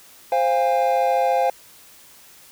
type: chord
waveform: triangle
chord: F minor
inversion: second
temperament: equal with one note detuned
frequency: 523.3 / 698.5 / 812.6 Hz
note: C5 / F5 / Ab5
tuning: 0 / 0 / -38 cents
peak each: -19 dBFS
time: 0.32-1.5 s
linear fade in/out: 2 ms
effects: white hiss -48 dBFS RMS until 2.51 s